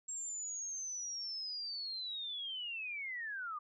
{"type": "linear sweep", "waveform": "sine", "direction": "down", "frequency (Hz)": [7560, 1174.7], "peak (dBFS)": -39, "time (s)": [0.08, 3.59], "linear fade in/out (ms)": 10, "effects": []}